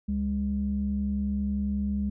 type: tone pair together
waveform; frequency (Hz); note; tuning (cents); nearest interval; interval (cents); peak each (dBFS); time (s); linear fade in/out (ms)
sine; 71.15 / 203.3; C#2 / G#3; +46 / -37; octave + tritone; 1817; -30 / -26; 0.08-2.1; 10
effects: tanh soft clip ceiling -18 dBFS